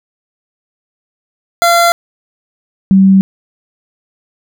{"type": "tone pair in turn", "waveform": ["25% pulse", "sine"], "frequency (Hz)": [686, 192.5], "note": ["F5", "G3"], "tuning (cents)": [-31, -31], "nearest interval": "octave + minor seventh", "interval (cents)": 2200, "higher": "first", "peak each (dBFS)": -3, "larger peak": "neither", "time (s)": [[1.62, 1.92], [2.91, 3.21]], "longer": "neither", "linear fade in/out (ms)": 0, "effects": []}